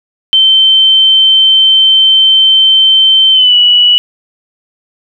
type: tone with pitch glide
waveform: sine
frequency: 3100 to 2943 Hz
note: G7 to F#7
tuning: -20 to -10 cents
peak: -3 dBFS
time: 0.33-3.98 s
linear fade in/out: 0 ms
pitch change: -90 cents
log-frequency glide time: 3.32-3.55 s
effects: none